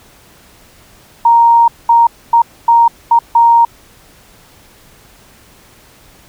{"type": "tone bursts at uneven times", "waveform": "sine", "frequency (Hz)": 932.3, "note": "A#5", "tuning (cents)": 0, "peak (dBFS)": -4, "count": 6, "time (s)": [[1.25, 1.68], [1.89, 2.07], [2.33, 2.42], [2.68, 2.88], [3.11, 3.19], [3.35, 3.65]], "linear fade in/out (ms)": 5, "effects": ["pink hiss -44 dBFS RMS until 6.28 s"]}